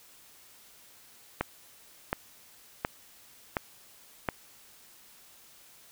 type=click train; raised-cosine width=0.5 ms; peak=-12 dBFS; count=5; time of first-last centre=1.41-4.288 s; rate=1.39 Hz; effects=white hiss -56 dBFS RMS until 5.91 s